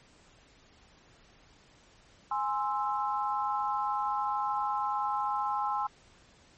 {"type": "chord", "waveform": "sine", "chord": "Ab augmented", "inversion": "none", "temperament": "equal", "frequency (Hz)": [830.6, 1046.5, 1318.5], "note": ["Ab5", "C6", "E6"], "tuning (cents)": [0, 0, 0], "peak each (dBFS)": [-31, -32, -35], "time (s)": [2.31, 5.87], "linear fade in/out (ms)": 5, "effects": ["pink hiss -60 dBFS RMS until 6.57 s", "MP3 32 kbps"]}